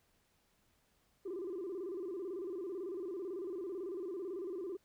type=tone with vibrato; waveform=sine; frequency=367.9 Hz; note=F#4; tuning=10 cents flat; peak=-37 dBFS; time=1.25-4.77 s; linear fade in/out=10 ms; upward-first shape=square; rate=18 Hz; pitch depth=120 cents each way; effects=tanh soft clip ceiling -36 dBFS + pink hiss -74 dBFS RMS until 4.84 s